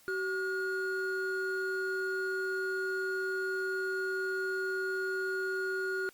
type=tone pair together; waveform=triangle; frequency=380 / 1435.6 Hz; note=F#4 / F6; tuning=+46 / +47 cents; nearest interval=octave + major seventh; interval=2301 cents; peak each=-32 / -32 dBFS; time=0.08-6.09 s; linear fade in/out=0 ms; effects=white hiss -61 dBFS RMS until 6.13 s + Opus 48 kbps